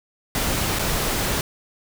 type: noise with dropouts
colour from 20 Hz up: pink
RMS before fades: -23 dBFS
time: 0.35-1.41 s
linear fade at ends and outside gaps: 1 ms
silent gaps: 0.788-0.793 s
effects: none